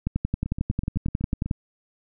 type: two click trains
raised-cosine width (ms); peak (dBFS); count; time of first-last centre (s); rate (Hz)
5; -11 / -18; 17 / 9; 0.07-1.511 / 0.46-1.46; 11.1 / 8
effects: none